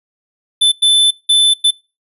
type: tone bursts at uneven times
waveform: square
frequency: 3520 Hz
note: A7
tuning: in tune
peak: -8 dBFS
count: 4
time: 0.61-0.72 / 0.82-1.11 / 1.29-1.54 / 1.64-1.71 s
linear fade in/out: 10 ms
effects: noise-tail reverb RT60 0.3 s tail -25 dB re dry + resampled to 32000 Hz